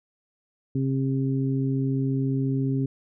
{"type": "harmonic tone", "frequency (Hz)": 134.3, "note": "C3", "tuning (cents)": 46, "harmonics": [1, 2, 3], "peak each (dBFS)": [-24, -26, -34], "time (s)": [0.75, 2.86], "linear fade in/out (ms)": 5, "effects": []}